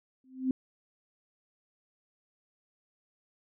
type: tone with exponential growth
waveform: sine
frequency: 259.9 Hz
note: C4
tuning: 11 cents flat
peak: -22 dBFS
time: 0.24-0.51 s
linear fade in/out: 2 ms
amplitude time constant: 57 ms
effects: none

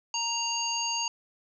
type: harmonic tone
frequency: 932.3 Hz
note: A#5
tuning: in tune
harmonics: 1 / 3 / 5 / 7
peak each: -33 / -33 / -33 / -33 dBFS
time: 0.14-1.08 s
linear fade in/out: 2 ms
effects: none

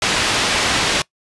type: low-pass noise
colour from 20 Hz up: white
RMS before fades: -18 dBFS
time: 0.02-1.02 s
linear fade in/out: 2 ms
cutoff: 4200 Hz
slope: 12 dB/octave
effects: noise-tail reverb RT60 0.1 s tail -22 dB re dry + resampled to 24000 Hz

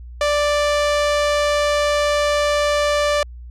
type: tone with low-pass filter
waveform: sawtooth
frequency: 587.3 Hz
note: D5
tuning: in tune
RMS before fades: -18 dBFS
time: 0.21-3.23 s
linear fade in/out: 2 ms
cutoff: 7300 Hz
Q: 0.65
effects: added 60 Hz sine -33 dBFS peak until 3.5 s

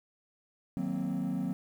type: chord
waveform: triangle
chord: C half-diminished seventh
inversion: first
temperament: equal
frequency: 155.56 / 185 / 233.1 / 261.6 Hz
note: Eb3 / Gb3 / Bb3 / C4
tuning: 0 / 0 / 0 / 0 cents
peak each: -37 / -31 / -34 / -32 dBFS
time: 0.77-1.53 s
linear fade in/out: 0 ms
effects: tanh soft clip ceiling -24 dBFS + 10-bit

